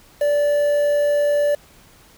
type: tone with quantisation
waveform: triangle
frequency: 581 Hz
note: D5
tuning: 19 cents flat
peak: -13 dBFS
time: 0.21-1.55 s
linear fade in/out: 5 ms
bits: 6
effects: pink hiss -50 dBFS RMS until 2.17 s